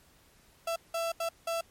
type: tone bursts at uneven times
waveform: 35% pulse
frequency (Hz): 667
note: E5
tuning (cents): +20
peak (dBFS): -28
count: 4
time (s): 0.67-0.76 / 0.94-1.12 / 1.2-1.29 / 1.47-1.61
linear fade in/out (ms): 5
effects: pink hiss -62 dBFS RMS until 1.7 s + MP3 64 kbps